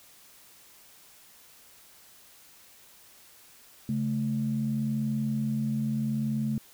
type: tone pair together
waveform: sine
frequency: 137.39 / 218.1 Hz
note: C#3 / A3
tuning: -15 / -15 cents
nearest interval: minor sixth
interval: 800 cents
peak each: -30 / -27 dBFS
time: 3.89-6.58 s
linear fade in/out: 2 ms
effects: tanh soft clip ceiling -18 dBFS + white hiss -55 dBFS RMS until 6.73 s